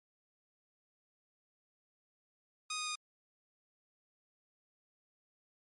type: tone with pitch steps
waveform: 10% pulse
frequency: 1244.5 / 1237.3 / 1230.2 Hz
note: D#6 / D#6 / D#6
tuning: 0 / -10 / -20 cents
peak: -28 dBFS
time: 2.7-2.955 s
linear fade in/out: 5 ms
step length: 85 ms
effects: MP3 48 kbps